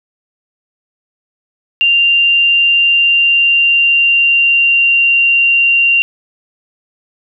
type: tone with pitch glide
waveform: sine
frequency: 2784 to 2768 Hz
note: F7 to F7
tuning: -6 to -16 cents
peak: -7 dBFS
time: 1.81-6.02 s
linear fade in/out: 0 ms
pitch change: -10 cents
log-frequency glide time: 2.84-5.1 s
effects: none